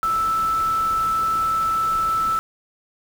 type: tone in noise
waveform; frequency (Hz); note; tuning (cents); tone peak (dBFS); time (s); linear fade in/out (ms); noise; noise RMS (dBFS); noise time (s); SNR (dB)
sine; 1318.5; E6; 0; -18; 0.03-2.39; 0; pink; -36; 0.03-2.39; +15
effects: none